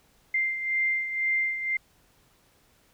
sine beating tone pair, 2093 / 2095 Hz, C7 / C7, 0 / +2 cents, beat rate 2 Hz, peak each -25 / -32 dBFS, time 0.34-1.77 s, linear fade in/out 5 ms, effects pink hiss -63 dBFS RMS until 2.93 s

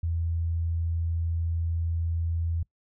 sine tone, 83.3 Hz, E2, 19 cents sharp, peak -25 dBFS, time 0.03-2.63 s, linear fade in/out 5 ms, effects noise-tail reverb RT60 0.1 s tail -23 dB re dry

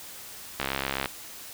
click train, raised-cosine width 0.3 ms, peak -11 dBFS, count 32, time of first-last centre 0.6-1.058 s, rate 67.7 Hz, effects white hiss -43 dBFS RMS until 1.53 s

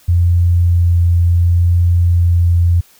sine tone with vibrato, 86.6 Hz, F2, 14 cents flat, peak -8 dBFS, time 0.08-2.81 s, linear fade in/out 10 ms, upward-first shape sine, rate 0.71 Hz, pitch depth 8 cents each way, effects white hiss -48 dBFS RMS until 2.99 s

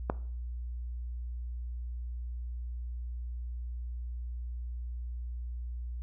click, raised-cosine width 1 ms, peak -14 dBFS, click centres 0.099 s, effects noise-tail reverb RT60 0.5 s tail -18 dB re dry + added 60 Hz sine -35 dBFS peak until 6.02 s

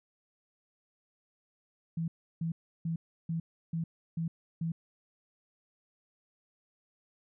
sine tone bursts, 164.81 Hz, E3, in tune, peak -30 dBFS, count 7, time 1.97-4.72 s, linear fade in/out 5 ms, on 110 ms, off 330 ms, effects none

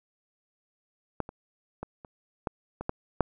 clicks, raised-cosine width 1 ms, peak -14 / -26 / -21 / -30 / -15 / -21 / -14 / -7 dBFS, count 8, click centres 1.203 / 1.291 / 1.83 / 2.048 / 2.472 / 2.81 / 2.894 / 3.207 s, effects none

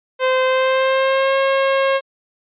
sawtooth tone with pitch glide, 517 to 541.1 Hz, C5 to C#5, -21 to -42 cents, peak -10 dBFS, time 0.19-2.01 s, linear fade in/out 50 ms, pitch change +79 cents, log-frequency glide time 0.45-1.37 s, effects resampled to 8000 Hz

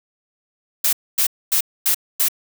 blue noise bursts, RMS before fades -17 dBFS, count 5, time 0.84-2.285 s, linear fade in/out 5 ms, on 89 ms, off 250 ms, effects none

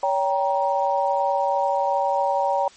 sine chord, G diminished, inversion second, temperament just, 564.5 / 784 / 940.8 Hz, Db5 / G5 / Bb5, +31 / 0 / +16 cents, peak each -23 dBFS, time 0.03-2.68 s, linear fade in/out 2 ms, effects white hiss -49 dBFS RMS until 2.76 s + MP3 32 kbps

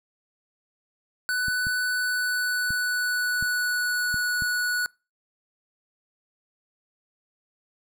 square tone with pitch glide, 1493 to 1470.7 Hz, F#6 to F#6, +15 to -11 cents, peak -24 dBFS, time 1.29-4.86 s, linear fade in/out 0 ms, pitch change -26 cents, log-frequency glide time 1.93-4.21 s
clicks, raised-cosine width 5 ms, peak -23 dBFS, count 6, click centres 1.483 / 1.669 / 2.706 / 3.426 / 4.143 / 4.422 s
effects noise-tail reverb RT60 0.3 s tail -25 dB re dry

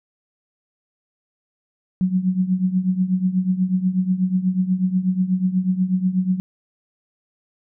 sine tone with tremolo, 185 Hz, F#3, in tune, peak -13 dBFS, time 2.01-6.4 s, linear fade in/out 0 ms, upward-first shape triangle, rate 8.2 Hz, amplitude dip 85%, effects none

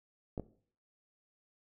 clicks, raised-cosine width 2 ms, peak -24 dBFS, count 2, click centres 0.378 / 0.397 s, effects noise-tail reverb RT60 0.5 s tail -17 dB re dry

